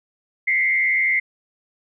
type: tone with frequency modulation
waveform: sine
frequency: 2093 Hz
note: C7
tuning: in tune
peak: -16 dBFS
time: 0.47-1.2 s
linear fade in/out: 10 ms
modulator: 91.8 Hz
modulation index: 0.95
effects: none